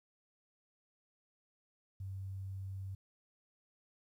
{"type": "tone", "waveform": "sine", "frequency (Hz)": 96.2, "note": "G2", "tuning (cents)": -32, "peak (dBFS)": -40, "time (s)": [2, 2.95], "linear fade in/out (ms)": 5, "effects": ["12-bit"]}